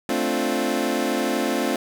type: chord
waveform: 25% pulse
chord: D minor seventh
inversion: second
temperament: equal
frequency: 220 / 261.6 / 293.7 / 349.2 Hz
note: A3 / C4 / D4 / F4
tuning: 0 / 0 / 0 / 0 cents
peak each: -24 / -22 / -24 / -23 dBFS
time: 0.09-1.76 s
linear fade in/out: 2 ms
effects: none